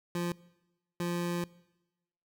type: tone bursts at uneven times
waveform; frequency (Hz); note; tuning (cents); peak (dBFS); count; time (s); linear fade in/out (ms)
25% pulse; 173.8; F3; -8; -27; 2; 0.15-0.32 / 1-1.44; 2
effects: noise-tail reverb RT60 1.0 s tail -22 dB re dry